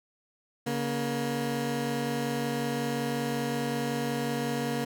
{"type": "tone pair together", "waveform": "20% pulse", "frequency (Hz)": [141.17, 236.9], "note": ["C#3", "A#3"], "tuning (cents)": [32, 28], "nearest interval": "major sixth", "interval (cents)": 896, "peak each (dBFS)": [-28, -25], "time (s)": [0.66, 4.85], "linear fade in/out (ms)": 10, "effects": []}